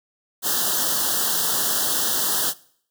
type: band-stop noise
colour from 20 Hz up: white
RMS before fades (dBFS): -22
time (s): 0.42-2.54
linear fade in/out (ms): 50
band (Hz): 1800 to 2900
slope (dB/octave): 96
effects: noise-tail reverb RT60 0.6 s tail -21 dB re dry + high-pass 150 Hz 12 dB/octave